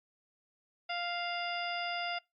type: harmonic tone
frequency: 698.5 Hz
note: F5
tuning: in tune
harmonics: 1 / 2 / 3 / 4 / 5 / 7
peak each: -37 / -41 / -41 / -41 / -46 / -45 dBFS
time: 0.89-2.19 s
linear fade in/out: 10 ms
effects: noise-tail reverb RT60 0.2 s tail -24 dB re dry + Opus 48 kbps